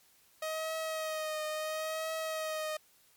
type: tone with vibrato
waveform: sawtooth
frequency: 628 Hz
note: D#5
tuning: 16 cents sharp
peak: -30 dBFS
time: 0.42-2.77 s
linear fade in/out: 5 ms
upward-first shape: triangle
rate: 0.73 Hz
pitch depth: 37 cents each way
effects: white hiss -65 dBFS RMS until 3.16 s + MP3 96 kbps